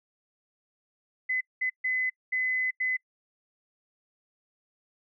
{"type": "tone bursts at uneven times", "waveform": "sine", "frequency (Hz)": 2025, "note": "B6", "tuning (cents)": 43, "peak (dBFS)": -25, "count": 5, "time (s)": [[1.29, 1.41], [1.61, 1.7], [1.84, 2.1], [2.32, 2.71], [2.8, 2.97]], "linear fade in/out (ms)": 10, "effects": ["noise-tail reverb RT60 0.1 s tail -25 dB re dry"]}